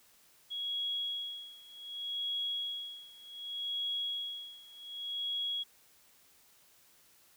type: tone with tremolo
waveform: sine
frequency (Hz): 3322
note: G#7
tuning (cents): 0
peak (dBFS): -32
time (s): 0.5-5.64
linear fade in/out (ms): 20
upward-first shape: sine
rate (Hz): 0.66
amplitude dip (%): 90
effects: white hiss -64 dBFS RMS until 7.36 s